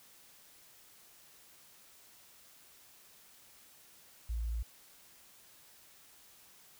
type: tone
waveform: sine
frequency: 56.9 Hz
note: A#1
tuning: 41 cents flat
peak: -32 dBFS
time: 4.29-4.63 s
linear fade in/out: 10 ms
effects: tanh soft clip ceiling -28 dBFS + white hiss -60 dBFS RMS until 6.79 s